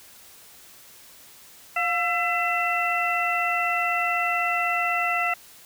harmonic tone with a mistuned harmonic, 671 Hz, E5, 31 cents sharp, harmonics 1 / 2 / 3 / 4, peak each -27 / -27 / -27 / -27 dBFS, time 1.76-5.34 s, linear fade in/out 5 ms, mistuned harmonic 1, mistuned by +92 cents, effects white hiss -49 dBFS RMS until 5.65 s

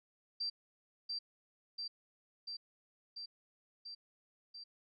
sine tone with echo, 4699 Hz, D8, in tune, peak -35 dBFS, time 0.4-0.5 s, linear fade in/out 10 ms, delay 690 ms, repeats 6, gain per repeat -2 dB, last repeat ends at 4.64 s, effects none

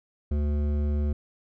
sine tone with hard clipping, 73.42 Hz, D2, in tune, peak -25 dBFS, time 0.31-1.13 s, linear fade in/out 5 ms, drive 12 dB, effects none

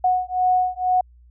sine beating tone pair, 733 / 735.1 Hz, F#5 / F#5, -16 / -11 cents, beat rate 2.1 Hz, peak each -20 dBFS, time 0.04-1.01 s, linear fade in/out 5 ms, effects added 60 Hz sine -47 dBFS peak until 1.3 s

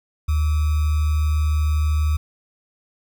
sine tone with sample-and-hold, 76.1 Hz, D#2, 38 cents flat, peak -16 dBFS, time 0.28-2.17 s, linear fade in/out 10 ms, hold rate 1225 Hz, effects none

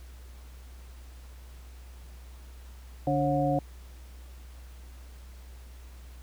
harmonic tone with a mistuned harmonic, 144.8 Hz, D3, 24 cents flat, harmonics 1 / 2 / 4 / 5, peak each -29 / -29 / -29 / -29 dBFS, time 3.07-3.59 s, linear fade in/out 2 ms, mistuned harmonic 4, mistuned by -110 cents, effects added 62 Hz sine -44 dBFS peak until 6.22 s + pink hiss -57 dBFS RMS until 6.22 s

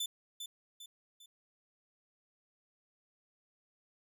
sawtooth tone with echo, 3520 Hz, A7, in tune, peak -31 dBFS, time 0-0.06 s, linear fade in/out 5 ms, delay 400 ms, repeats 3, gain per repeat -7 dB, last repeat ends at 1.26 s, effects none

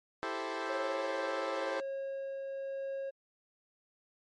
15% pulse chord, A minor seventh, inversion second, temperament equal, 329.6 / 392 / 440 / 523.3 Hz, E4 / G4 / A4 / C5, 0 / 0 / 0 / 0 cents, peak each -34 dBFS, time 0.23-1.8 s, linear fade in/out 0 ms
triangle tone with tremolo, 544 Hz, C#5, 33 cents flat, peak -33 dBFS, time 0.68-3.11 s, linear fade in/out 20 ms, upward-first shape triangle, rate 1 Hz, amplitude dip 25%
effects low-pass 4000 Hz 12 dB/octave + MP3 48 kbps

